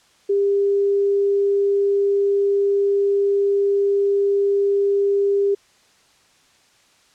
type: tone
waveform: sine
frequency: 400 Hz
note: G4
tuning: 35 cents sharp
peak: -15 dBFS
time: 0.29-5.55 s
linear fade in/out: 10 ms
effects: white hiss -56 dBFS RMS until 7.14 s + low-pass 7000 Hz 12 dB/octave